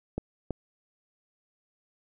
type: clicks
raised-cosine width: 2 ms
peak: -17 dBFS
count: 2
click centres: 0.18 / 0.507 s
effects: none